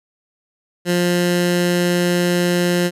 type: tone with notch filter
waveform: 15% pulse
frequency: 176.1 Hz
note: F3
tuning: 15 cents sharp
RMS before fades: -17 dBFS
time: 0.85-2.91 s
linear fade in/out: 50 ms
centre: 780 Hz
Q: 1.6
effects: resampled to 32000 Hz